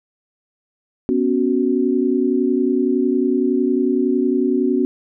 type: chord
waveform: sine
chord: B suspended second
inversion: none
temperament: just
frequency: 246.9 / 277.8 / 370.4 Hz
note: B3 / C#4 / F#4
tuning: 0 / +4 / +2 cents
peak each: -19 dBFS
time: 1.09-4.85 s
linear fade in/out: 0 ms
effects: none